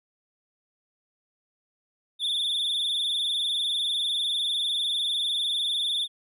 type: tone with vibrato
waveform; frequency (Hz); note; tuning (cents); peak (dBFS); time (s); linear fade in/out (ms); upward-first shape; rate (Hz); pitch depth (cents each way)
triangle; 3525; A7; +2; -23; 2.19-6.08; 50; triangle; 20; 93
effects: none